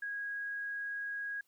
sine tone, 1647 Hz, G#6, 15 cents flat, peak -36 dBFS, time 0.02-1.41 s, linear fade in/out 5 ms, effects white hiss -75 dBFS RMS until 1.47 s

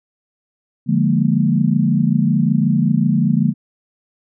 sine chord, Bb dominant seventh, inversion first, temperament equal, 146.83 / 174.61 / 207.7 / 233.1 Hz, D3 / F3 / Ab3 / Bb3, 0 / 0 / 0 / 0 cents, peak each -18 dBFS, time 0.86-3.54 s, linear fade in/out 50 ms, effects none

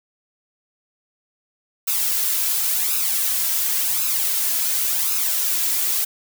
blue noise with flanger, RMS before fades -21 dBFS, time 1.87-6.05 s, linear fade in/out 10 ms, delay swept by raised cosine 0.77 to 3.07 ms, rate 0.92 Hz, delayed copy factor +0.65, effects none

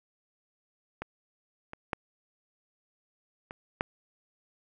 clicks, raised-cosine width 0.5 ms, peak -20 / -25 / -14 / -25 / -12 dBFS, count 5, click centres 1.02 / 1.734 / 1.932 / 3.509 / 3.809 s, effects none

